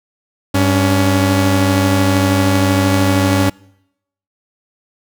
sawtooth tone pair together, 98 / 281.1 Hz, G2 / C#4, 0 / +24 cents, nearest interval octave + tritone, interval 1824 cents, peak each -10 dBFS, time 0.54-3.5 s, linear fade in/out 10 ms, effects noise-tail reverb RT60 0.8 s tail -25 dB re dry

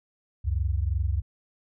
sine tone pair together, 68.17 / 91 Hz, C#2 / F#2, -28 / -28 cents, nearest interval perfect fourth, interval 500 cents, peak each -25 / -27 dBFS, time 0.44-1.22 s, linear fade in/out 20 ms, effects none

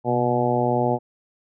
harmonic tone with a mistuned harmonic, 121.8 Hz, B2, 24 cents flat, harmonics 1 / 2 / 3 / 4 / 5 / 6 / 7, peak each -26 / -26 / -26 / -26 / -26 / -26 / -26 dBFS, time 0.04-0.99 s, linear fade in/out 50 ms, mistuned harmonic 1, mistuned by +66 cents, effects none

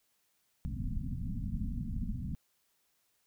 pink low-pass noise, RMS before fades -36 dBFS, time 0.65-2.35 s, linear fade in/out 0 ms, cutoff 260 Hz, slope 96 dB/octave, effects white hiss -75 dBFS RMS until 3.26 s

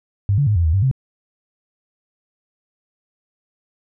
sine tone with pitch steps, 99.9 / 142.9 / 105.3 / 85.2 / 78.8 / 97.3 / 132.3 Hz, G2 / D3 / G#2 / F2 / D#2 / G2 / C3, +33 / -47 / +24 / -42 / +23 / -12 / +20 cents, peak -13 dBFS, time 0.29-0.913 s, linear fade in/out 0 ms, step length 89 ms, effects none

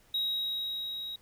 triangle tone with level ramp, 3811 Hz, A#7, 38 cents sharp, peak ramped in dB -26 to -35 dBFS, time 0.14-1.16 s, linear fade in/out 5 ms, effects pink hiss -63 dBFS RMS until 1.21 s

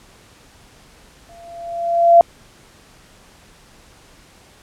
sine tone with exponential growth, 683 Hz, F5, 39 cents flat, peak -3 dBFS, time 1.29-2.21 s, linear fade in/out 1 ms, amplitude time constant 200 ms, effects pink hiss -48 dBFS RMS until 4.62 s + low-pass 10000 Hz 12 dB/octave

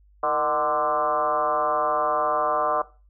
sine tone with frequency modulation, 894 Hz, A5, 27 cents sharp, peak -20 dBFS, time 0.23-2.82 s, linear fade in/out 5 ms, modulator 143 Hz, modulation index 2.7, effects noise-tail reverb RT60 0.3 s tail -17 dB re dry + added 50 Hz sine -53 dBFS peak until 3.09 s

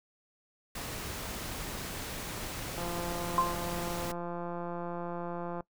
pink noise, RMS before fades -39 dBFS, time 0.75-4.12 s, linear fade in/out 5 ms
click train, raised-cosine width 1 ms, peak -25 dBFS, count 490, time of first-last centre 2.78-5.607 s, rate 173 Hz
sine tone with exponential decay, 1046.5 Hz, C6, in tune, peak -21 dBFS, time 3.38-3.66 s, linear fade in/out 1 ms, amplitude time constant 59 ms
effects noise-tail reverb RT60 0.1 s tail -21 dB re dry

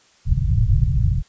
white low-pass noise, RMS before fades -17 dBFS, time 0.25-1.23 s, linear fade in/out 50 ms, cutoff 140 Hz, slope 48 dB/octave, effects white hiss -55 dBFS RMS until 1.28 s + resampled to 16000 Hz

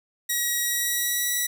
5% pulse tone with pitch glide, 1910 to 1945.6 Hz, A#6 to B6, +42 to -26 cents, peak -13 dBFS, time 0.29-1.47 s, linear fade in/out 10 ms, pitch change +32 cents, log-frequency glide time 0.63-1.35 s, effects none

